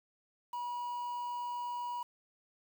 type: tone with quantisation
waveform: triangle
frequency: 968 Hz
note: B5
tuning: 35 cents flat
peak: -34 dBFS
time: 0.53-2.03 s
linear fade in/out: 5 ms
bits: 9
effects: none